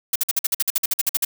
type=noise bursts; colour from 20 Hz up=blue; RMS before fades=-19 dBFS; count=15; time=0.13-1.249 s; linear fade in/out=5 ms; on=27 ms; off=51 ms; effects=none